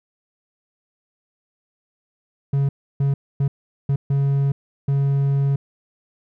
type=tone bursts at uneven times; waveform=triangle; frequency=139 Hz; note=C#3; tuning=5 cents sharp; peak=-14 dBFS; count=6; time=2.53-2.69 / 3-3.14 / 3.4-3.48 / 3.89-3.96 / 4.1-4.52 / 4.88-5.56 s; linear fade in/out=5 ms; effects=none